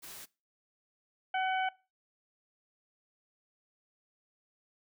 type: noise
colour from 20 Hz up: white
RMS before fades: -47 dBFS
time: 0.02-0.26 s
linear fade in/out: 20 ms
type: harmonic tone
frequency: 753 Hz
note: F#5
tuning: 30 cents sharp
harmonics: 1 / 2 / 3 / 4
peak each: -30 / -36 / -40 / -42 dBFS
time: 1.34-1.69 s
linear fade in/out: 5 ms
effects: noise-tail reverb RT60 0.3 s tail -22 dB re dry